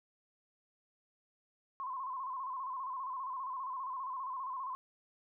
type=tone with vibrato; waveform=sine; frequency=1046.5 Hz; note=C6; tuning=in tune; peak=-37 dBFS; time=1.8-4.75 s; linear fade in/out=0 ms; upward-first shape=square; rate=15 Hz; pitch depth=63 cents each way; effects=none